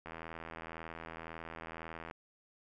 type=click train; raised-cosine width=0.5 ms; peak=-29 dBFS; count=169; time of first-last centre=0.06-2.111 s; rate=81.9 Hz; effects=none